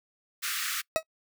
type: high-pass noise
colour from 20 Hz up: pink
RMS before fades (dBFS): -32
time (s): 0.42-0.82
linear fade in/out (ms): 20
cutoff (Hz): 1200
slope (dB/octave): 96
type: tone with exponential decay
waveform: 40% pulse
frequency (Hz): 640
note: D#5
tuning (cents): +49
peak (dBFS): -17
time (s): 0.96-1.03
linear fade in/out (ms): 0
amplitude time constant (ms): 15
effects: noise-tail reverb RT60 0.1 s tail -24 dB re dry